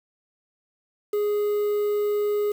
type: tone with quantisation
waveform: triangle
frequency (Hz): 415.3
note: G#4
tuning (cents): 0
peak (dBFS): -19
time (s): 1.13-2.52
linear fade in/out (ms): 5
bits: 7
effects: none